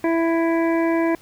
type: harmonic tone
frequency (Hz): 331.2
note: E4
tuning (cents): +8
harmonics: 1 / 2 / 3 / 5 / 6 / 7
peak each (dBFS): -18 / -24 / -28 / -32 / -34 / -35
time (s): 0.04-1.15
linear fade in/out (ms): 2
effects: pink hiss -50 dBFS RMS until 1.21 s